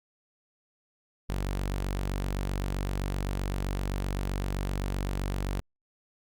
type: tone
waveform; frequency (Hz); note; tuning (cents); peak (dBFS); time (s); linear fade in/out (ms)
sawtooth; 47.75; G1; -45; -25; 1.29-5.6; 0
effects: Opus 48 kbps